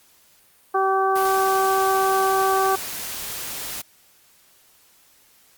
harmonic tone, 384.7 Hz, G4, 33 cents flat, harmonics 1 / 2 / 3 / 4, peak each -22 / -21 / -22 / -30 dBFS, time 0.74-2.76 s, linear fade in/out 10 ms
white noise, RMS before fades -31 dBFS, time 1.15-3.82 s, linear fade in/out 10 ms
effects white hiss -56 dBFS RMS until 5.57 s + Opus 48 kbps

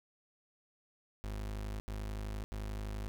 35% pulse tone bursts, 51.91 Hz, G#1, in tune, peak -36 dBFS, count 3, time 1.24-3.08 s, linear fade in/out 0 ms, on 560 ms, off 80 ms, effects none

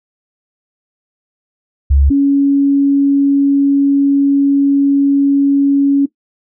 sine tone pair in turn, 69.6 / 279.4 Hz, C#2 / C#4, +8 / +14 cents, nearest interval 2 octaves, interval 2406 cents, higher second, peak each -7 dBFS, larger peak neither, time 1.9-2.1 / 2.1-6.06 s, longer second, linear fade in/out 10 ms, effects noise-tail reverb RT60 0.1 s tail -17 dB re dry

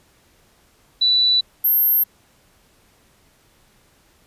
sine tone pair in turn, 3963 / 12768 Hz, B7 / G9, +5 / +31 cents, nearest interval octave + minor sixth, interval 2026 cents, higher second, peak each -13 dBFS, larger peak neither, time 1.01-1.41 / 1.64-2.04 s, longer neither, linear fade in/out 10 ms, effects pink hiss -57 dBFS RMS until 4.26 s + resampled to 32000 Hz

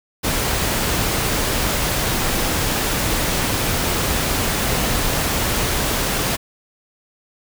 pink noise, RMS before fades -20 dBFS, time 0.23-6.37 s, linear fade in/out 20 ms, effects none

